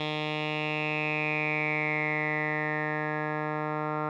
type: tone with low-pass filter sweep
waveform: 10% pulse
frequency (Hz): 152.4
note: D#3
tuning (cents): -36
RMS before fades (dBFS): -30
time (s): 0-4.09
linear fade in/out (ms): 2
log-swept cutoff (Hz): 3200 to 1400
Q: 8.8
effects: none